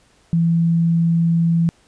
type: tone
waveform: sine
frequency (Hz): 167.2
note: E3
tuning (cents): +25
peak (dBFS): -13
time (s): 0.33-1.69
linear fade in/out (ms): 0
effects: pink hiss -56 dBFS RMS until 1.87 s + resampled to 22050 Hz